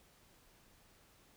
silence, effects pink hiss -66 dBFS RMS until 1.36 s

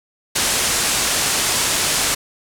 white low-pass noise, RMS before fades -19 dBFS, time 0.35-2.15 s, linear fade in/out 10 ms, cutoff 10000 Hz, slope 24 dB/octave, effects none

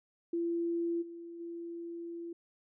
sine tone with level steps, 339.2 Hz, E4, 50 cents sharp, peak -30 / -43 / -39 dBFS, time 0.33-2.33 s, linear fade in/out 5 ms, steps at 1.01 / 1.39 s, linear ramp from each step 20 ms, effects none

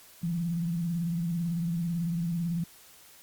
sine tone with vibrato, 169.5 Hz, E3, 49 cents sharp, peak -27 dBFS, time 0.23-2.64 s, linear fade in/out 5 ms, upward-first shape sine, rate 18 Hz, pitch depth 67 cents each way, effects white hiss -54 dBFS RMS until 3.22 s + Opus 48 kbps

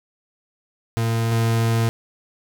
40% pulse tone pair in turn, 114.2 / 114.2 Hz, A#2 / A#2, -35 / -35 cents, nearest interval unison, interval 0 cents, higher neither, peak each -18 / -16 dBFS, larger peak second, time 0.97-1.32 / 1.32-1.89 s, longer second, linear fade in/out 0 ms, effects none

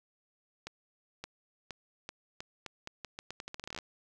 accelerating click train, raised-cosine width 0.2 ms, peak -23 dBFS, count 22, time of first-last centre 0.67-3.788 s, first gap 570 ms, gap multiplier 0.82, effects 10-bit

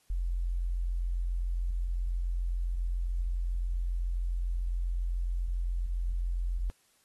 sine tone, 43.65 Hz, F1, in tune, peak -28 dBFS, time 0.1-6.7 s, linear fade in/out 0 ms, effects white hiss -68 dBFS RMS until 7.04 s + AAC 32 kbps

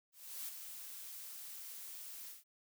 blue noise with ADSR envelope, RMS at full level -43 dBFS, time 0.12-2.44 s, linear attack 360 ms, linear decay 12 ms, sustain -6 dB, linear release 160 ms, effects none

